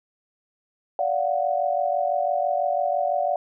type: tone cluster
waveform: sine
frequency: 581 / 696 / 742 Hz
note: D5 / F5 / F#5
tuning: -19 / -6 / +5 cents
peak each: -25 dBFS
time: 0.99-3.36 s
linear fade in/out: 2 ms
effects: none